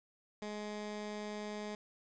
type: tone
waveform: 15% pulse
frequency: 210 Hz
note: G#3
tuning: 19 cents sharp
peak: -34 dBFS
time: 0.42-1.75 s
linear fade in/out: 2 ms
effects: resampled to 16000 Hz + 10-bit